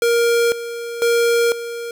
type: tone with tremolo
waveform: square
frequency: 469.2 Hz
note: A#4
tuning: 11 cents sharp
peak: -14 dBFS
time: 0.02-1.91 s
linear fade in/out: 2 ms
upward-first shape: square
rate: 1 Hz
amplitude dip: 75%
effects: none